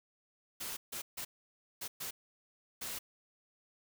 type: noise bursts at uneven times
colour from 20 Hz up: white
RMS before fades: -41 dBFS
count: 6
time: 0.6-0.77 / 0.92-1.02 / 1.17-1.25 / 1.81-1.88 / 2-2.11 / 2.81-2.99 s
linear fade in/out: 10 ms
effects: none